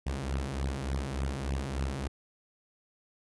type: beating tone pair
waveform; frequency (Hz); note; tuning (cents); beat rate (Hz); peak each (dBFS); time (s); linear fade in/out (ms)
sawtooth; 66 / 69.4; C2 / C#2; +16 / +3; 3.4; -30; 0.06-2.08; 10
effects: resampled to 24000 Hz